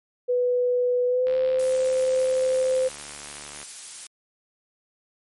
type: tone with pitch glide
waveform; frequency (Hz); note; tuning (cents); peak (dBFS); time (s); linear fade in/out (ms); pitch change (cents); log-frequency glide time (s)
sine; 493.9 to 517; B4 to C5; 0 to -21; -19; 0.28-2.89; 20; +79; 1.07-1.36
type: click train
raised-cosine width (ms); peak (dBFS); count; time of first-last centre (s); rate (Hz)
0.3; -24; 173; 1.27-3.629; 72.9
type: noise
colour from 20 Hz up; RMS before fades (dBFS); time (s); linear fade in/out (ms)
blue; -36; 1.59-4.07; 5
effects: MP3 48 kbps